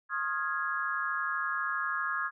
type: chord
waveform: sine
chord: F minor seventh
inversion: second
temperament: equal with one note detuned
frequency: 1073.4 / 1244.5 / 1396.9 / 1661.2 Hz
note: C6 / Eb6 / F6 / Ab6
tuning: +44 / 0 / 0 / 0 cents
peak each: -37 / -35 / -36 / -33 dBFS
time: 0.09-2.31 s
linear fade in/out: 50 ms
effects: none